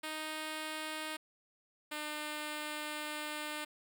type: tone pair in turn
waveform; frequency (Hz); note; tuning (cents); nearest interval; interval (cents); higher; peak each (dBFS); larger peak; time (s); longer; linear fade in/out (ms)
5% pulse; 311.1 / 301.5; D#4 / D4; 0 / +46; minor second; 54; first; -27; neither; 0.03-1.17 / 1.91-3.65; second; 10
effects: none